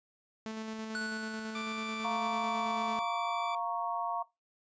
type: tone with tremolo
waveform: sawtooth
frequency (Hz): 220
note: A3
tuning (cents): 0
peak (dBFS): -33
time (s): 0.46-2.99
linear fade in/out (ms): 0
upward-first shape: square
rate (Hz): 9.1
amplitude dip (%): 25
type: tone with exponential decay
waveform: square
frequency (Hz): 1480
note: F#6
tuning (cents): 0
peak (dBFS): -34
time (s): 0.95-2.61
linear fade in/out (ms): 0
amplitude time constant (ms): 360
type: tone with pitch glide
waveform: 20% pulse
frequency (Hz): 1178 to 1161.8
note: D6 to D6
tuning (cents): +5 to -19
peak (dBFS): -33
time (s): 1.55-3.55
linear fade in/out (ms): 2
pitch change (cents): -24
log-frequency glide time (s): 1.66-2.69
type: chord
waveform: sine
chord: Bb minor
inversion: second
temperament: equal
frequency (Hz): 698.5 / 932.3 / 1108.7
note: F5 / Bb5 / Db6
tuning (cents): 0 / 0 / 0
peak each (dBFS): -36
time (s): 2.04-4.23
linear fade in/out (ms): 10
effects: noise-tail reverb RT60 0.2 s tail -19 dB re dry + resampled to 16000 Hz